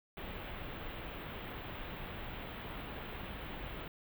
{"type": "band-stop noise", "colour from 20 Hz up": "pink", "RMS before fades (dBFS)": -44, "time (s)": [0.17, 3.88], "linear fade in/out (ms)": 2, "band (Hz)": [3500, 16000], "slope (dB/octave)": 48, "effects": []}